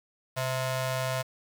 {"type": "ring-modulated tone", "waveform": "sawtooth", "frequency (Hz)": 390, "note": "G4", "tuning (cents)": -9, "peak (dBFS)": -21, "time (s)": [0.36, 1.23], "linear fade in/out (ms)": 20, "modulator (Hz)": 262, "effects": ["8-bit"]}